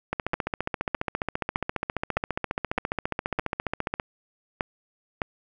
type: two click trains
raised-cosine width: 0.5 ms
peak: -10 / -11 dBFS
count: 9 / 57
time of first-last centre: 0.34-5.218 / 0.13-3.94 s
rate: 1.64 / 14.7 Hz
effects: none